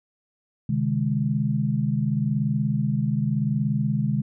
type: chord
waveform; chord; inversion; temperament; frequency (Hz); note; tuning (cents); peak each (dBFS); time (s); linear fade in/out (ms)
sine; Ab major; first; equal with one note detuned; 130.81 / 151.66 / 207.7; C3 / Eb3 / Ab3; 0 / -44 / 0; -25; 0.69-4.22; 5
effects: none